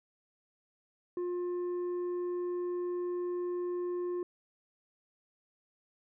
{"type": "tone with tanh clipping", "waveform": "triangle", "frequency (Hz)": 354.8, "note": "F4", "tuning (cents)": 27, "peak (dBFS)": -33, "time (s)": [1.17, 4.23], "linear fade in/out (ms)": 2, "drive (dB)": 9, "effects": []}